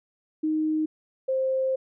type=tone pair in turn; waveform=sine; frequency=311.1 / 526 Hz; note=D#4 / C5; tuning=0 / +9 cents; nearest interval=major sixth; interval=909 cents; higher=second; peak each=-22 dBFS; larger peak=neither; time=0.43-0.86 / 1.28-1.76 s; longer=second; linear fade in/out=10 ms; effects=none